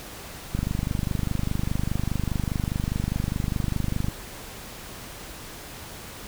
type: click train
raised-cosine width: 5 ms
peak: -13 dBFS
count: 89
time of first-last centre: 0.55-4.084 s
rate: 24.9 Hz
effects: pink hiss -40 dBFS RMS until 6.27 s